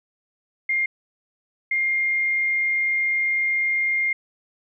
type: tone bursts at uneven times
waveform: sine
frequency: 2118 Hz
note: C7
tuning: 21 cents sharp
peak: -19 dBFS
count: 2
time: 0.69-0.86 / 1.71-4.13 s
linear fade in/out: 5 ms
effects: none